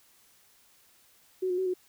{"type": "tone with pitch steps", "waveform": "sine", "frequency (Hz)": [372.3, 360.5, 375.8, 365.1], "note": ["F#4", "F#4", "F#4", "F#4"], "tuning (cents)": [11, -45, 27, -23], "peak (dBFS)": -26, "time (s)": [1.42, 1.74], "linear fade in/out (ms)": 10, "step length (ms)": 80, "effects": ["white hiss -62 dBFS RMS until 1.88 s"]}